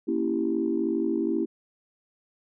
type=chord; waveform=sine; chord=A# diminished seventh; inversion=none; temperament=equal; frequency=233.1 / 277.2 / 329.6 / 392 Hz; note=A#3 / C#4 / E4 / G4; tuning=0 / 0 / 0 / 0 cents; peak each=-30 / -30 / -26 / -30 dBFS; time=0.07-1.46 s; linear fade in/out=20 ms; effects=tanh soft clip ceiling -13 dBFS